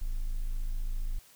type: tone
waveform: triangle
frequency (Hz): 27.5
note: A0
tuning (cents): 0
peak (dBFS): -26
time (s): 0.01-1.19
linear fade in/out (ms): 10
effects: tanh soft clip ceiling -23 dBFS + white hiss -58 dBFS RMS until 1.35 s